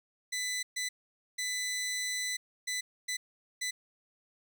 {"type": "tone bursts at uneven times", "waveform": "15% pulse", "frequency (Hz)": 2000, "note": "B6", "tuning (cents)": 21, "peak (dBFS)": -26, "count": 6, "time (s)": [[0.32, 0.63], [0.76, 0.89], [1.38, 2.37], [2.67, 2.81], [3.08, 3.17], [3.61, 3.71]], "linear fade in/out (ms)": 10, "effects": []}